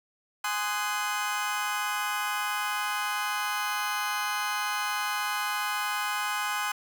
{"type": "chord", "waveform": "30% pulse", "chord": "Ab dominant seventh", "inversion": "none", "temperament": "just", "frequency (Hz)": [830.6, 1038.3, 1245.9, 1495.1], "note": ["Ab5", "C6", "Eb6", "Gb6"], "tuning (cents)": [0, -14, 2, 18], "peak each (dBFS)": -31, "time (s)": [0.44, 6.72], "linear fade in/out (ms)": 5, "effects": []}